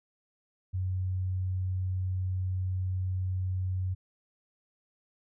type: tone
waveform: sine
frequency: 92.8 Hz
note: F#2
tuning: 6 cents sharp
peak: -28 dBFS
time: 0.73-3.95 s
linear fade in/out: 20 ms
effects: none